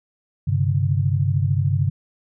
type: chord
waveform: sine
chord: G suspended fourth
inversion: none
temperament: equal with one note detuned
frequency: 98 / 133.48 / 146.83 Hz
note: G2 / C3 / D3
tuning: 0 / +35 / 0 cents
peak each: -20 / -21 / -23 dBFS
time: 0.47-1.9 s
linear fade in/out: 10 ms
effects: none